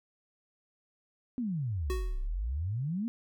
sine exponential two-way sweep, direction down then up, 261.6 to 30.72 to 243.2 Hz, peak -30 dBFS, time 1.38-3.08 s, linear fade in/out 0 ms, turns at 2.19 s
square tone with exponential decay, 370 Hz, F#4, in tune, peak -31 dBFS, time 1.9-2.27 s, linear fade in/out 0 ms, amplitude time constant 79 ms
effects none

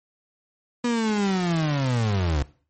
35% pulse linear sweep, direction down, 243.8 to 68.1 Hz, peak -19 dBFS, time 0.84-2.43 s, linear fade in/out 5 ms, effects noise-tail reverb RT60 0.4 s tail -19 dB re dry + MP3 32 kbps

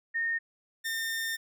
sine / sawtooth tone pair in turn, 1837 / 1812.8 Hz, A#6 / A#6, -26 / -49 cents, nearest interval unison, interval 23 cents, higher first, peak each -27 dBFS, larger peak neither, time 0.14-0.39 / 0.84-1.37 s, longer second, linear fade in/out 20 ms, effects none

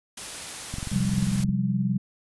white noise, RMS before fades -36 dBFS, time 0.17-1.44 s, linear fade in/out 5 ms
click train, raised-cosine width 5 ms, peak -20 dBFS, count 18, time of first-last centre 0.74-1.492 s, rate 22.6 Hz
sine chord, C suspended fourth, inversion none, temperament equal with one note detuned, 130.81 / 176.85 / 196 Hz, C3 / F3 / G3, 0 / +22 / 0 cents, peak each -27 / -28 / -25 dBFS, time 0.92-1.98 s, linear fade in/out 10 ms
effects resampled to 24000 Hz

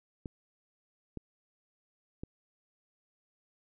clicks, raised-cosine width 3 ms, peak -26 dBFS, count 3, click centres 0.258 / 1.173 / 2.235 s, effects none

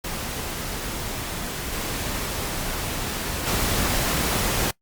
pink noise with level steps, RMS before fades -30 / -28 / -23 dBFS, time 0.04-4.71 s, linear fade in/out 5 ms, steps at 1.72 / 3.46 s, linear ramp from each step 20 ms, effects noise-tail reverb RT60 0.1 s tail -23 dB re dry + Opus 48 kbps

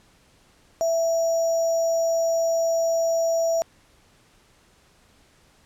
sine tone with sample-and-hold, 662 Hz, E5, 7 cents sharp, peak -19 dBFS, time 0.81-3.62 s, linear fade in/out 0 ms, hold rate 6300 Hz, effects pink hiss -58 dBFS RMS until 5.65 s + low-pass 10000 Hz 12 dB/octave

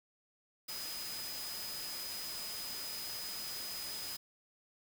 sine tone in noise, 5000 Hz, D#8, 8 cents sharp, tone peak -43 dBFS, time 0.68-4.17 s, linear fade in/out 10 ms, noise white, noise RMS -44 dBFS, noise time 0.68-4.17 s, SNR -2 dB, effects none

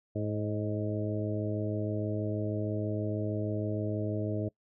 harmonic tone with a mistuned harmonic, 106.3 Hz, G#2, 41 cents sharp, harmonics 1 / 2 / 3 / 4 / 5 / 6, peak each -33 / -38 / -36 / -39 / -42 / -39 dBFS, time 0.15-4.49 s, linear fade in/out 10 ms, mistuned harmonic 6, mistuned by -30 cents, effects noise-tail reverb RT60 0.1 s tail -23 dB re dry

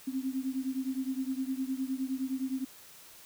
sine beating tone pair, 260 / 269.7 Hz, C4 / C#4, -11 / -47 cents, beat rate 9.7 Hz, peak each -33 / -35 dBFS, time 0.07-2.65 s, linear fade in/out 10 ms, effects white hiss -53 dBFS RMS until 3.25 s

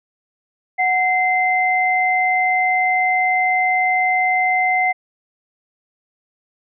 sine tone pair together, 740 / 2074 Hz, F#5 / C7, 0 / -16 cents, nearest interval octave + tritone, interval 1784 cents, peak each -17 dBFS, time 0.78-4.93 s, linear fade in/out 20 ms, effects none

